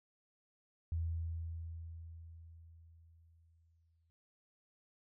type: tone with exponential decay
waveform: sine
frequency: 82.6 Hz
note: E2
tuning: 4 cents sharp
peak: -33 dBFS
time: 0.92-4.1 s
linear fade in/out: 0 ms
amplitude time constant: 690 ms
effects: noise-tail reverb RT60 1.0 s tail -25 dB re dry